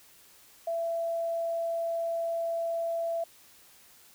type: tone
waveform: sine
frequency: 669 Hz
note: E5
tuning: 25 cents sharp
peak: -28 dBFS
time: 0.67-3.24 s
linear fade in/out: 5 ms
effects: white hiss -57 dBFS RMS until 4.14 s